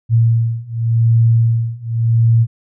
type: beating tone pair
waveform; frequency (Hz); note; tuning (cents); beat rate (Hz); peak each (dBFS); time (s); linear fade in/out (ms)
sine; 114.6 / 115.48; A#2 / A#2; -29 / -16; 0.88; -14 / -13; 0.09-2.47; 50
effects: none